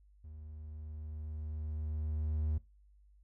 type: tone with level ramp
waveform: triangle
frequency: 76.9 Hz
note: D#2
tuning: 20 cents flat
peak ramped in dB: -45 to -28 dBFS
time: 0.24-2.58 s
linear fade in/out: 5 ms
effects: noise-tail reverb RT60 0.2 s tail -18 dB re dry + added 50 Hz sine -60 dBFS peak until 3.23 s